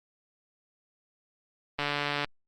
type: click train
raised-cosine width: 0.3 ms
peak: -13 dBFS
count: 67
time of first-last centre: 1.79-2.245 s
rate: 145 Hz
effects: Opus 32 kbps